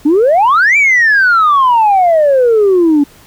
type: exponential two-way sweep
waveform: sine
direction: up then down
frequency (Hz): 280 to 2363 to 280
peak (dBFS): -4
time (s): 0.05-3.04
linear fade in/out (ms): 10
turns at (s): 0.77
effects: tanh soft clip ceiling -3 dBFS + pink hiss -42 dBFS RMS until 3.26 s